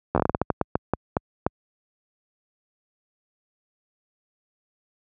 slowing click train, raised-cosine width 1 ms, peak -6 dBFS, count 15, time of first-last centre 0.15-1.465 s, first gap 12 ms, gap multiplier 1.28, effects high-pass 60 Hz 12 dB/octave

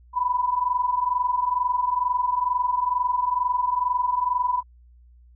sine tone pair together, 974.8 / 997 Hz, B5 / B5, -23 / +16 cents, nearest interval unison, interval 39 cents, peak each -25 / -22 dBFS, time 0.13-4.63 s, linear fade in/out 50 ms, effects added 60 Hz sine -49 dBFS peak until 5.35 s

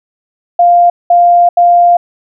sine tone bursts at uneven times, 698.5 Hz, F5, in tune, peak -3 dBFS, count 3, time 0.59-0.9 / 1.1-1.49 / 1.57-1.97 s, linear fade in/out 5 ms, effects none

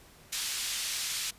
pink band-pass noise, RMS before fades -34 dBFS, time 0.32-1.31 s, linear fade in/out 10 ms, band 3100 to 10000 Hz, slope 12 dB/octave, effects pink hiss -56 dBFS RMS until 1.38 s + resampled to 32000 Hz

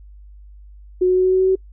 sine tone with pitch steps, 365.7 / 367.8 / 369.9 / 372.1 / 374.2 / 376.4 / 378.6 Hz, F#4 / F#4 / F#4 / F#4 / F#4 / F#4 / F#4, -20 / -10 / 0 / +10 / +20 / +30 / +40 cents, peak -12 dBFS, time 1.01-1.556 s, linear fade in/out 10 ms, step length 78 ms, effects noise-tail reverb RT60 0.1 s tail -25 dB re dry + added 50 Hz sine -39 dBFS peak until 1.72 s

